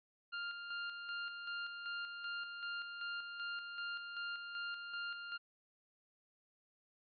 sawtooth tone with tremolo, 1400 Hz, F6, 4 cents sharp, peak -36 dBFS, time 0.32-5.38 s, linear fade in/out 20 ms, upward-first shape square, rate 2.6 Hz, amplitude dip 45%, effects resampled to 11025 Hz

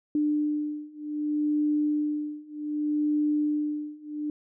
sine beating tone pair, 298.4 / 299.05 Hz, D4 / D4, +28 / +31 cents, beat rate 0.65 Hz, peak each -28 / -27 dBFS, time 0.15-4.3 s, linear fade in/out 2 ms, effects none

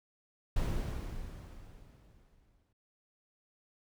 brown noise with exponential decay, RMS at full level -31 dBFS, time 0.56-2.73 s, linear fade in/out 5 ms, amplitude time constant 470 ms, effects none

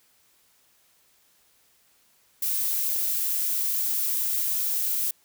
violet noise, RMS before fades -26 dBFS, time 2.42-5.11 s, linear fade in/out 5 ms, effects white hiss -63 dBFS RMS until 5.24 s

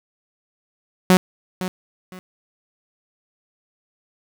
sawtooth tone with echo, 184.2 Hz, F#3, 7 cents flat, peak -6 dBFS, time 1.1-1.17 s, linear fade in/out 0 ms, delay 510 ms, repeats 2, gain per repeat -13 dB, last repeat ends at 2.19 s, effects 8-bit

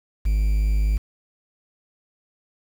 triangle tone with quantisation, 51.91 Hz, G#1, in tune, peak -15 dBFS, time 0.25-0.98 s, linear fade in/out 10 ms, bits 7, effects none

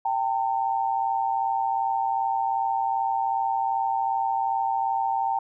sine tone pair together, 784 / 906.6 Hz, G5 / A#5, 0 / -48 cents, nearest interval minor third, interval 252 cents, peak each -25 dBFS, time 0.05-5.39 s, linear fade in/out 5 ms, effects none

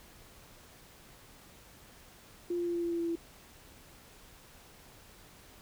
sine tone with pitch steps, 349.2 / 347.2 / 345.2 / 343.2 / 341.2 / 339.3 / 337.3 / 335.4 Hz, F4 / F4 / F4 / F4 / F4 / F4 / E4 / E4, 0 / -10 / -20 / -30 / -40 / -50 / +40 / +30 cents, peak -30 dBFS, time 2.5-3.156 s, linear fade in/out 5 ms, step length 82 ms, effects pink hiss -56 dBFS RMS until 5.61 s

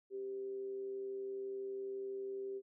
sine tone with amplitude modulation, 392 Hz, G4, in tune, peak -38 dBFS, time 0.1-2.62 s, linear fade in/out 50 ms, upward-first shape sine, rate 122 Hz, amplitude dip 30%, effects none

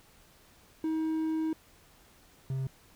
triangle tone pair in turn, 317.6 / 132.92 Hz, D#4 / C3, +36 / +28 cents, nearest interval octave + minor third, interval 1508 cents, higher first, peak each -26 / -28 dBFS, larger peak first, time 0.84-1.53 / 2.5-2.67 s, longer first, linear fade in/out 2 ms, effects pink hiss -60 dBFS RMS until 2.95 s

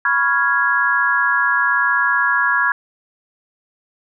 sine chord, C# dominant seventh, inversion third, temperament equal, 987.8 / 1108.7 / 1396.9 / 1661.2 Hz, B5 / C#6 / E#6 / G#6, 0 / 0 / 0 / 0 cents, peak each -22 / -22 / -20 / -16 dBFS, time 0.05-2.72 s, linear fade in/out 2 ms, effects none

